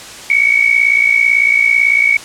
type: tone pair together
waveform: sine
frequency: 2216 / 2274 Hz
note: C#7 / C#7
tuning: -1 / +44 cents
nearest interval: unison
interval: 45 cents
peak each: -11 dBFS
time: 0.3-2.17 s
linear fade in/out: 2 ms
effects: white hiss -31 dBFS RMS until 2.24 s + low-pass 8000 Hz 12 dB/octave